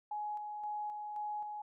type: tone with tremolo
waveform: sine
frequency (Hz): 839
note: G#5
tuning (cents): +17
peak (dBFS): -36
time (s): 0.11-1.62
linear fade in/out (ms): 5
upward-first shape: square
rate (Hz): 1.9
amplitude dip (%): 35
effects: none